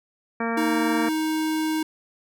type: harmonic tone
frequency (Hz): 230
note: A#3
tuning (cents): -23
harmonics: 1 / 2 / 3 / 4 / 5 / 6 / 7 / 8 / 10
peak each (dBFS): -27 / -30 / -32 / -33 / -34 / -35 / -35 / -36 / -37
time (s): 0.4-1.09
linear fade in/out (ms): 5
type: tone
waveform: square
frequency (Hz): 313.9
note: D#4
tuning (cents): +15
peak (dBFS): -23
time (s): 0.57-1.83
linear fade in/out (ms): 5
effects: none